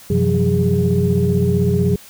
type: tone cluster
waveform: sine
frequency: 93 / 129 / 169.8 / 185.6 / 409.7 Hz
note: F#2 / C3 / F3 / F#3 / G#4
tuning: +9 / -24 / -48 / +6 / -24 cents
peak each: -19 dBFS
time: 0.1-1.96 s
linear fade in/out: 5 ms
effects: tanh soft clip ceiling -4 dBFS + white hiss -42 dBFS RMS until 2.09 s